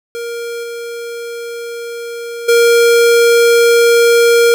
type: tone with level steps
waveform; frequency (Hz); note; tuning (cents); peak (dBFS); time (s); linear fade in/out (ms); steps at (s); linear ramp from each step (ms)
square; 469.3; A#4; +12; -21 / -23 / -7; 0.15-4.54; 0; 0.63 / 2.48; 10
effects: none